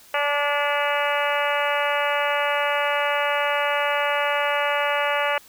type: harmonic tone with a mistuned harmonic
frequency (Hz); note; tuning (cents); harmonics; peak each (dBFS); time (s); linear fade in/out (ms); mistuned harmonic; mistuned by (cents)
288.8; D4; -29; 2 / 3 / 4 / 5 / 6 / 7 / 8 / 9 / 10; -25 / -27 / -28 / -29 / -30 / -30 / -31 / -32 / -32; 0.14-5.38; 2; 4; +16
effects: white hiss -50 dBFS RMS until 5.48 s